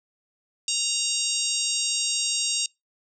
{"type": "harmonic tone with a mistuned harmonic", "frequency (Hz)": 932.3, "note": "A#5", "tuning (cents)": 0, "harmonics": [3, 4, 5, 6, 7, 8, 9], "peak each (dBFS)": [-31, -31, -31, -31, -31, -31, -31], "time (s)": [0.68, 2.66], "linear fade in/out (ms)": 2, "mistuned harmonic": 7, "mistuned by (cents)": 34, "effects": ["noise-tail reverb RT60 0.2 s tail -26 dB re dry"]}